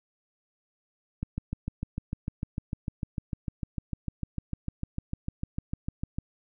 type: click train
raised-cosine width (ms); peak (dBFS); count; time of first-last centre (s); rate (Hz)
5; -18; 34; 1.23-6.185; 6.66
effects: none